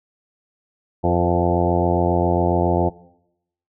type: harmonic tone with a mistuned harmonic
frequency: 87.31 Hz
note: F2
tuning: in tune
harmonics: 1 / 2 / 3 / 4 / 5 / 6 / 7 / 8 / 9 / 10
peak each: -22 / -23 / -27 / -22 / -27 / -26 / -27 / -24 / -28 / -27 dBFS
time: 1.03-2.9 s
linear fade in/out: 20 ms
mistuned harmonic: 6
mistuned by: -23 cents
effects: noise-tail reverb RT60 0.8 s tail -20 dB re dry